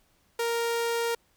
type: tone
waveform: sawtooth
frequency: 466.2 Hz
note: A#4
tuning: in tune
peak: -22 dBFS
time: 0.39-1.15 s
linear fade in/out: 5 ms
effects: pink hiss -67 dBFS RMS until 1.36 s